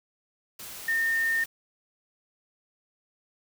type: tone in noise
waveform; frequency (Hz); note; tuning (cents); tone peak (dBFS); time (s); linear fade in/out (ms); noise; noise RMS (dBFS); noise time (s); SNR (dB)
sine; 1823; A#6; -39; -23; 0.88-1.44; 5; white; -41; 0.59-1.46; +15
effects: none